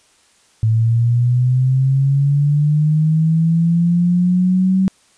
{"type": "linear sweep", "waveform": "sine", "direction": "up", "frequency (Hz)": [110, 191], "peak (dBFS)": -11, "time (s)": [0.63, 4.88], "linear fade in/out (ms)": 0, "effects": ["white hiss -54 dBFS RMS until 5.17 s", "resampled to 22050 Hz"]}